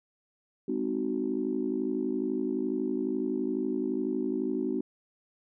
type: chord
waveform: sine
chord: Ab dominant seventh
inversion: none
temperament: just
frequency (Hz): 207.7 / 259.6 / 311.5 / 373.8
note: Ab3 / C4 / Eb4 / Gb4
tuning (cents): 0 / -13 / +2 / +18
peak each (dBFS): -36 / -31 / -33 / -32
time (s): 0.68-4.81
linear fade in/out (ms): 5
effects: tanh soft clip ceiling -17 dBFS